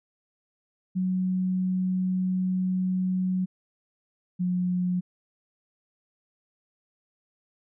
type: tone pair in turn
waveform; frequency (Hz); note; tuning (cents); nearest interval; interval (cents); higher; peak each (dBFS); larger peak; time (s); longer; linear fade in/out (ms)
sine; 185 / 180.25; F#3 / F#3; 0 / -45; unison; 45; first; -23; neither; 0.95-3.46 / 4.39-5.01; first; 20
effects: none